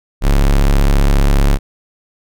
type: tone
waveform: 45% pulse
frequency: 34.87 Hz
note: C#1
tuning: 11 cents sharp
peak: -8 dBFS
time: 0.21-1.59 s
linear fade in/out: 50 ms
effects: none